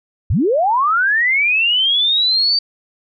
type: linear sweep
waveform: sine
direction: up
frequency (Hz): 58.27 to 4638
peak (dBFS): -12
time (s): 0.3-2.59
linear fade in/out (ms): 5
effects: none